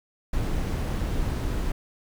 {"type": "noise with amplitude modulation", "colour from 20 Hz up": "brown", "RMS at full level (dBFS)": -25, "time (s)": [0.33, 1.72], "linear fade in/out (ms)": 5, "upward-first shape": "sine", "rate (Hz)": 288, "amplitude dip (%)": 35, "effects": []}